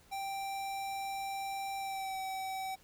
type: tone with pitch glide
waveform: square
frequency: 784 to 764.8 Hz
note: G5 to G5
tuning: 0 to -43 cents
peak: -37 dBFS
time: 0.11-2.76 s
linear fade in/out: 20 ms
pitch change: -43 cents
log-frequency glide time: 1.78-2.18 s
effects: pink hiss -63 dBFS RMS until 2.83 s